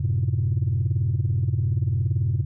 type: chord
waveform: sine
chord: F# diminished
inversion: none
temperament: equal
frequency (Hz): 92.5 / 110 / 130.81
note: F#2 / A2 / C3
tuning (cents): 0 / 0 / 0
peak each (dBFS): -23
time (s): 0-2.45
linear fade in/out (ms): 10
effects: tanh soft clip ceiling -15 dBFS